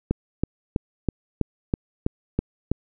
click train, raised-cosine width 3 ms, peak -8 dBFS, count 9, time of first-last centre 0.11-2.716 s, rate 3.07 Hz, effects none

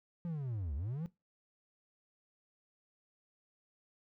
triangle linear two-way sweep, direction down then up, 176.8 to 65.41 to 176.8 Hz, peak -34 dBFS, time 0.25-1.06 s, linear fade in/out 0 ms, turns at 0.75 s, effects noise-tail reverb RT60 0.2 s tail -18 dB re dry

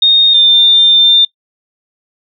sine tone pair in turn, 3696 / 3599 Hz, A#7 / A7, -16 / +38 cents, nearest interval unison, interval 46 cents, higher first, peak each -4 dBFS, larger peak neither, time 0.02-0.34 / 0.34-1.25 s, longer second, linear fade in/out 5 ms, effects noise-tail reverb RT60 0.1 s tail -20 dB re dry

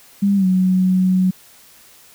sine tone with pitch glide, 199.9 to 185.44 Hz, G3 to F#3, +34 to +4 cents, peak -12 dBFS, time 0.22-1.31 s, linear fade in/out 10 ms, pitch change -130 cents, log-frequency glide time 0.36-0.46 s, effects white hiss -47 dBFS RMS until 2.14 s

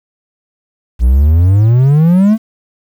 triangle exponential sweep, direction up, 57.3 to 227.4 Hz, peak -3 dBFS, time 0.99-2.38 s, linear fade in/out 50 ms, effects 7-bit

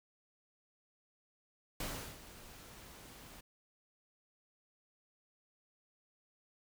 pink noise with ADSR envelope, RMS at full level -40 dBFS, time 1.8-3.41 s, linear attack 4 ms, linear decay 360 ms, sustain -14 dB, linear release 10 ms, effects none

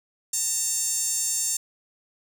sawtooth tone with high-pass filter, 910 Hz, A#5, 42 cents flat, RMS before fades -26 dBFS, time 0.33-1.57 s, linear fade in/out 5 ms, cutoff 7200 Hz, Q 4.5, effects none

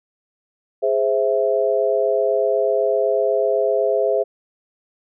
sine chord, Ab augmented, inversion none, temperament equal, 415.3 / 523.3 / 659.3 Hz, Ab4 / C5 / E5, 0 / 0 / 0 cents, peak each -20 dBFS, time 0.82-4.24 s, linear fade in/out 20 ms, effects none

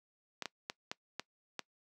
clicks, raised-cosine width 0.2 ms, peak -20 dBFS, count 6, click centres 0.423 / 0.457 / 0.699 / 0.915 / 1.196 / 1.593 s, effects noise-tail reverb RT60 0.1 s tail -22 dB re dry + high-pass 200 Hz 12 dB/octave

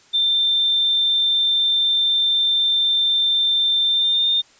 sine tone with pitch glide, 3576 to 3624 Hz, A7 to A#7, +27 to -50 cents, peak -15 dBFS, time 0.13-4.42 s, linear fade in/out 20 ms, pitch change +23 cents, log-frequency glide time 3.88-4.3 s, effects white hiss -52 dBFS RMS until 4.59 s + resampled to 16000 Hz

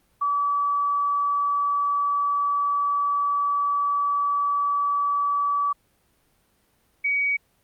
sine tone pair in turn, 1148 / 2260 Hz, D6 / C#7, -40 / +33 cents, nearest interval octave, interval 1173 cents, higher second, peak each -20 / -20 dBFS, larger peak neither, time 0.21-5.73 / 7.04-7.37 s, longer first, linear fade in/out 10 ms, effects pink hiss -65 dBFS RMS until 7.63 s + Opus 32 kbps

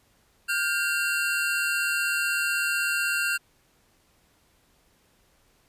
square tone cluster, 1420 / 1576 / 2748 Hz, F6 / G6 / F7, +28 / +9 / -29 cents, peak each -29 dBFS, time 0.48-3.38 s, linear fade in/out 20 ms, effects pink hiss -64 dBFS RMS until 5.68 s + resampled to 32000 Hz

